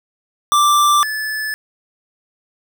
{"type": "tone pair in turn", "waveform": "square", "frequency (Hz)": [1177, 1733.2], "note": ["D6", "A6"], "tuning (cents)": [3, -27], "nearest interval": "perfect fifth", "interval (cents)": 670, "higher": "second", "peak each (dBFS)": [-11, -21], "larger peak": "first", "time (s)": [[0.52, 1.03], [1.03, 1.54]], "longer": "neither", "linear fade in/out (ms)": 0, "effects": []}